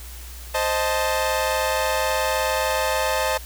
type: chord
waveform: sawtooth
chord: A diminished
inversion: first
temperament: equal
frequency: 523.3 / 622.3 / 880 Hz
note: C5 / Eb5 / A5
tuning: 0 / 0 / 0 cents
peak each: -21 dBFS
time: 0.54-3.38 s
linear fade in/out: 10 ms
effects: added 60 Hz sine -36 dBFS peak until 3.45 s + white hiss -42 dBFS RMS until 3.45 s